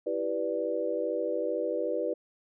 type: chord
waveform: sine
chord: E minor seventh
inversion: none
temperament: equal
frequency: 329.6 / 392 / 493.9 / 587.3 Hz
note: E4 / G4 / B4 / D5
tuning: 0 / 0 / 0 / 0 cents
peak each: -35 / -35 / -31 / -33 dBFS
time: 0.06-2.14 s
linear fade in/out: 10 ms
effects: none

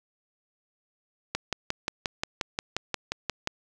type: click train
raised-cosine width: 0.2 ms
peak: -10 dBFS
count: 13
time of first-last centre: 1.35-3.474 s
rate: 5.65 Hz
effects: none

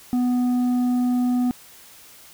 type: tone with tanh clipping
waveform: sine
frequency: 247.5 Hz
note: B3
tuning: 4 cents sharp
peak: -19 dBFS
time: 0.13-1.51 s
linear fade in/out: 0 ms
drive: 6 dB
effects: white hiss -47 dBFS RMS until 2.33 s

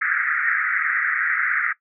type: band-pass noise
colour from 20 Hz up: white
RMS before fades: -22 dBFS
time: 0.01-1.73 s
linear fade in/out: 10 ms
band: 1300 to 2100 Hz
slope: 96 dB/octave
effects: noise-tail reverb RT60 0.1 s tail -17 dB re dry

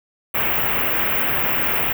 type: band-stop noise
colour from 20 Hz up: white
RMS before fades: -20 dBFS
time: 0.34-1.93 s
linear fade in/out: 10 ms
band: 2900 to 15000 Hz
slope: 48 dB/octave
effects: none

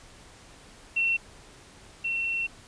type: tone pair in turn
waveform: sine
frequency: 2712 / 2712 Hz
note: E7 / E7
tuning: +49 / +49 cents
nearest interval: unison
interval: 0 cents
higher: neither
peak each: -22 / -26 dBFS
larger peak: first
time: 0.96-1.17 / 2.04-2.47 s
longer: second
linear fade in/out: 10 ms
effects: pink hiss -51 dBFS RMS until 2.67 s + resampled to 22050 Hz

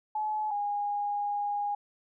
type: tone pair in turn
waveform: sine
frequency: 855 / 819.8 Hz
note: A5 / G#5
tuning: -50 / -23 cents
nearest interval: minor second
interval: 73 cents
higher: first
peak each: -28 dBFS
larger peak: neither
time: 0.15-0.51 / 0.51-1.75 s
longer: second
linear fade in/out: 5 ms
effects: none

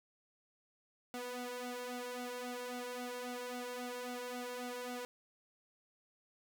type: tone with flanger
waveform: sawtooth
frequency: 246.9 Hz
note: B3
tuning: in tune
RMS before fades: -43 dBFS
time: 1.14-5.05 s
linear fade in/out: 0 ms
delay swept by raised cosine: 1.4 to 2.21 ms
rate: 3.7 Hz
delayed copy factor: +0.85
effects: none

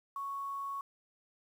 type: tone with quantisation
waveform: sine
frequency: 1108.7 Hz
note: C#6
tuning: in tune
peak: -36 dBFS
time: 0.16-0.81 s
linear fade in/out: 2 ms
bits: 10
effects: none

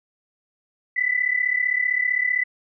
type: tone pair together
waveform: sine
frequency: 1975.5 / 2011 Hz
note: B6 / B6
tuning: 0 / +31 cents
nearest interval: unison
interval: 31 cents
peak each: -22 dBFS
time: 0.96-2.44 s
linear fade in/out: 10 ms
effects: none

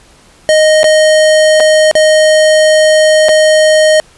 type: tone with dropouts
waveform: square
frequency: 621 Hz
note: D#5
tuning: 3 cents flat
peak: -5 dBFS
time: 0.49-4 s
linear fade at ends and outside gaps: 0 ms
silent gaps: 0.832-0.842 / 1.6-1.604 / 1.913-1.953 / 3.285-3.291 s
effects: pink hiss -43 dBFS RMS until 4.17 s + resampled to 24000 Hz

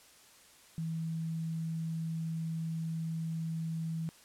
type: tone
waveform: sine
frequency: 162.6 Hz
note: E3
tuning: 23 cents flat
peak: -33 dBFS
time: 0.78-4.09 s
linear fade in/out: 0 ms
effects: white hiss -59 dBFS RMS until 4.24 s + low-pass 11000 Hz 12 dB/octave

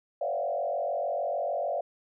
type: tone with frequency modulation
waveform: sine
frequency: 630 Hz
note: D#5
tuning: 21 cents sharp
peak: -27 dBFS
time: 0.21-1.81 s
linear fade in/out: 5 ms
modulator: 46.6 Hz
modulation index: 2.1
effects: none

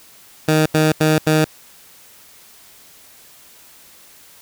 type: tone bursts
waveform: 15% pulse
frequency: 155.56 Hz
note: D#3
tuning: in tune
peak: -6 dBFS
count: 4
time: 0.48-1.446 s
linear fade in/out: 5 ms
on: 180 ms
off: 82 ms
effects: white hiss -46 dBFS RMS until 4.41 s

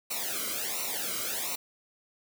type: noise with flanger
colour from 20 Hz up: white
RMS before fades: -33 dBFS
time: 0.1-1.56 s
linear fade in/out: 10 ms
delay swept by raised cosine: 0.6 to 1.15 ms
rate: 1.4 Hz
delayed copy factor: -0.95
effects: none

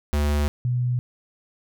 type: tone pair in turn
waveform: square / sine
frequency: 73.42 / 123.48 Hz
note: D2 / B2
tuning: 0 / 0 cents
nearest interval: major sixth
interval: 900 cents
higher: second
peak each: -20 / -20 dBFS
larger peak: neither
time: 0.13-0.48 / 0.65-0.99 s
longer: first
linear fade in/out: 0 ms
effects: none

